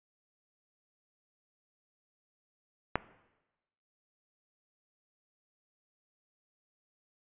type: click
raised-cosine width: 0.5 ms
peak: -11 dBFS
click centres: 2.956 s
effects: noise-tail reverb RT60 1.0 s tail -17 dB re dry + resampled to 8000 Hz